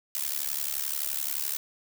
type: noise with amplitude modulation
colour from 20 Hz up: blue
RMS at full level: -27 dBFS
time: 0.15-1.57 s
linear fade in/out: 0 ms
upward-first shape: sine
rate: 71.6 Hz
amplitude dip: 95%
effects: none